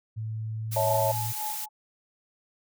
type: tone with pitch glide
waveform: sine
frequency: 110 to 112.44 Hz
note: A2 to A2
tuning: 0 to +38 cents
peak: -30 dBFS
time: 0.16-1.33 s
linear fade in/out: 20 ms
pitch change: +38 cents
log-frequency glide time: 0.58-0.96 s
type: noise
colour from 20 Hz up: blue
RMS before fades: -34 dBFS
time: 0.71-1.66 s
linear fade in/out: 20 ms
type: chord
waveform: sine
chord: A major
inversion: first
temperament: equal with one note detuned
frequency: 554.4 / 651.7 / 880 Hz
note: C#5 / E5 / A5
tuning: 0 / -20 / 0 cents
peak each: -27 dBFS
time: 0.76-1.12 s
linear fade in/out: 5 ms
type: tone with tremolo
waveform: sine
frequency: 853 Hz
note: G#5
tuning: 46 cents sharp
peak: -31 dBFS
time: 0.85-1.69 s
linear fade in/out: 50 ms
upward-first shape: sine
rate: 3.7 Hz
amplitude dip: 85%
effects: none